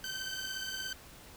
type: beating tone pair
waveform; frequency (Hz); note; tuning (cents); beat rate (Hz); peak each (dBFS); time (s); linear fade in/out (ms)
15% pulse; 1536 / 1553; G6 / G6; -36 / -17; 17; -32 / -35; 0.04-0.93; 2
effects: pink hiss -53 dBFS RMS until 1.36 s